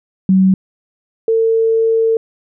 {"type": "tone pair in turn", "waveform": "sine", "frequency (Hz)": [189.3, 450.2], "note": ["F#3", "A4"], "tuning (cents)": [40, 40], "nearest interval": "octave + minor third", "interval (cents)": 1500, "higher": "second", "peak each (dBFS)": [-7, -10], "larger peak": "first", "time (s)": [[0.29, 0.54], [1.28, 2.17]], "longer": "second", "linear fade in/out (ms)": 2, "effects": []}